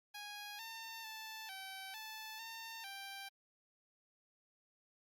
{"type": "tone with pitch steps", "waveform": "10% pulse", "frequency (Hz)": [825, 903, 880, 770, 875, 906, 786], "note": ["G#5", "A5", "A5", "G5", "A5", "A#5", "G5"], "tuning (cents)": [-12, 45, 0, -31, -10, -50, 4], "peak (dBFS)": -38, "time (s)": [0.14, 3.29], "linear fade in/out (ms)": 10, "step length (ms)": 450, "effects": ["Opus 48 kbps"]}